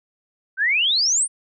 sine exponential sweep, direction up, 1499 to 9400 Hz, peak -16 dBFS, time 0.57-1.28 s, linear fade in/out 50 ms, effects none

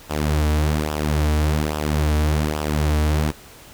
sawtooth tone with flanger, 75.8 Hz, D#2, 45 cents flat, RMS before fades -20 dBFS, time 0.09-3.32 s, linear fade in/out 20 ms, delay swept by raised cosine 0.46 to 5.76 ms, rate 1.2 Hz, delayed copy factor -0.65, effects pink hiss -44 dBFS RMS until 3.73 s

